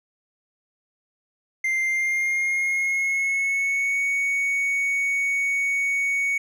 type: tone with pitch glide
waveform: triangle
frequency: 2093 to 2230 Hz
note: C7 to C#7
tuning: 0 to +10 cents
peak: -19 dBFS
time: 1.64-6.38 s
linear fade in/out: 5 ms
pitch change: +110 cents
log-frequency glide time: 1.81-4 s
effects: none